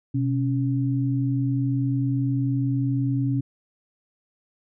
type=tone pair together; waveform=sine; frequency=126.8 / 277.2 Hz; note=B2 / C#4; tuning=+46 / 0 cents; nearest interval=octave + major second; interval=1354 cents; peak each=-22 / -25 dBFS; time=0.14-3.41 s; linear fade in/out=10 ms; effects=none

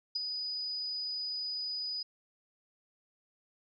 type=tone with ADSR envelope; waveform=sine; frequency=4964 Hz; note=D#8; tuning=5 cents flat; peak=-28 dBFS; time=0.15-2.03 s; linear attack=9 ms; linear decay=17 ms; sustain=-6 dB; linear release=9 ms; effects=none

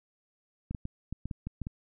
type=clicks; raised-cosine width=5 ms; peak=-23 dBFS; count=9; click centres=0.71 / 0.748 / 0.854 / 1.126 / 1.256 / 1.312 / 1.47 / 1.617 / 1.669 s; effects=none

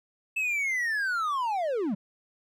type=linear sweep; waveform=triangle; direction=down; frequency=2637 to 175.9 Hz; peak=-24 dBFS; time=0.36-1.95 s; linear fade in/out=10 ms; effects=none

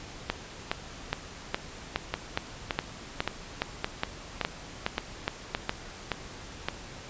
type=two click trains; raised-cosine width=0.3 ms; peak=-10 / -11 dBFS; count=14 / 9; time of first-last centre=0.3-5.694 / 2.14-6.685 s; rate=2.41 / 1.76 Hz; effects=pink hiss -44 dBFS RMS until 7.09 s + resampled to 16000 Hz

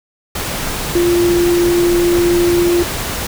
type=tone in noise; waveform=sine; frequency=347.5 Hz; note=F4; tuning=9 cents flat; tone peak=-10 dBFS; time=0.95-2.83 s; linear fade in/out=5 ms; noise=pink; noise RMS=-21 dBFS; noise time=0.35-3.27 s; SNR=+8 dB; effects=none

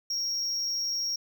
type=tone with amplitude modulation; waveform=triangle; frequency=5588 Hz; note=F8; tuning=in tune; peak=-24 dBFS; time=0.1-1.16 s; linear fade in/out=5 ms; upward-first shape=sine; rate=200 Hz; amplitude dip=55%; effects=none

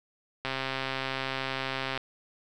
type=click train; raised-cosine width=0.3 ms; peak=-15 dBFS; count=204; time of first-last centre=0.45-1.976 s; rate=133 Hz; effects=none

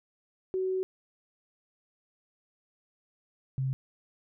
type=tone pair in turn; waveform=sine; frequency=375.2 / 132.65 Hz; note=F#4 / C3; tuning=+24 / +24 cents; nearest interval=octave + tritone; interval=1800 cents; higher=first; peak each=-27 dBFS; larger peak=neither; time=0.54-0.83 / 3.58-3.73 s; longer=first; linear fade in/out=0 ms; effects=none

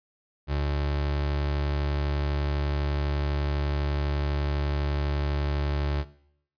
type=tone; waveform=30% pulse; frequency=72 Hz; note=D2; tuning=34 cents flat; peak=-22 dBFS; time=0.47-6.05 s; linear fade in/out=50 ms; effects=noise-tail reverb RT60 0.7 s tail -18 dB re dry + resampled to 11025 Hz

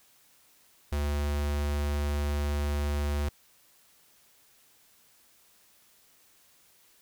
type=tone with notch filter; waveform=square; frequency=72.8 Hz; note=D2; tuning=15 cents flat; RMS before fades=-29 dBFS; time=0.92-3.29 s; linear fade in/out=5 ms; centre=170 Hz; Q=2; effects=white hiss -62 dBFS RMS until 7.01 s

